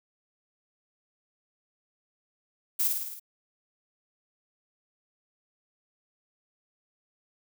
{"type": "noise with echo", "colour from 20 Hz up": "violet", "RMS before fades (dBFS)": -26, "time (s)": [2.79, 2.88], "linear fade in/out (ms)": 10, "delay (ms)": 53, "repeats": 6, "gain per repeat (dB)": -3, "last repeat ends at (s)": 3.198, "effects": []}